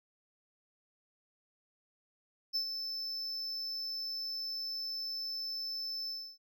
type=tone with ADSR envelope; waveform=triangle; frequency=5274 Hz; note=E8; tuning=in tune; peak=-28 dBFS; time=2.53-6.38 s; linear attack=27 ms; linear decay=90 ms; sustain=-7 dB; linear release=290 ms; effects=none